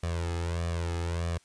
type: tone with flanger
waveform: sawtooth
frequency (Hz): 84.8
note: E2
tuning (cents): +50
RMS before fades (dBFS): -31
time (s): 0.03-1.38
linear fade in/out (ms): 5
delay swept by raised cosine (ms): 1.7 to 2.38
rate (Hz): 1.6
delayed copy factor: +0.75
effects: white hiss -63 dBFS RMS until 1.44 s + resampled to 22050 Hz